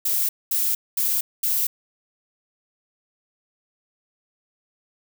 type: noise bursts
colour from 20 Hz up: violet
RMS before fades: -22 dBFS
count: 4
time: 0.05-1.67 s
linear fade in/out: 5 ms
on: 240 ms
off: 220 ms
effects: none